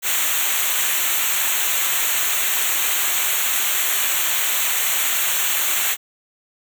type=noise with comb filter; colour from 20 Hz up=white; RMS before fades=-20 dBFS; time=0.02-5.97 s; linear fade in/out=50 ms; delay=0.2 ms; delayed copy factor=-0.95; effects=none